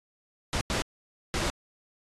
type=noise bursts at uneven times; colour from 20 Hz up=pink; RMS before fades=-29 dBFS; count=3; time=0.53-0.61 / 0.7-0.82 / 1.34-1.5 s; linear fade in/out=0 ms; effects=low-pass 8000 Hz 12 dB/octave + AAC 32 kbps